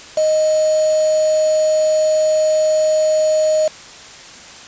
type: tone with quantisation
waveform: sine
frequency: 622.3 Hz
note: D#5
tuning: in tune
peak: -12 dBFS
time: 0.17-3.68 s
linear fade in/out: 5 ms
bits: 4
effects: white hiss -37 dBFS RMS until 4.67 s + resampled to 16000 Hz